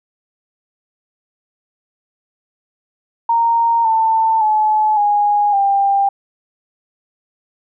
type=tone with pitch steps; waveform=sine; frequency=927 / 891.8 / 858 / 825.4 / 794.1 Hz; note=A#5 / A5 / A5 / G#5 / G5; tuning=-10 / +23 / -44 / -11 / +22 cents; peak=-11 dBFS; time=3.29-6.09 s; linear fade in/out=5 ms; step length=560 ms; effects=none